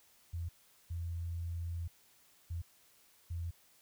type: tone bursts at uneven times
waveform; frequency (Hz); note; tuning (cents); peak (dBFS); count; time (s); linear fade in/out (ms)
sine; 84.8; E2; +50; -36; 4; 0.33-0.49 / 0.9-1.88 / 2.5-2.62 / 3.3-3.51; 10
effects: white hiss -66 dBFS RMS until 3.81 s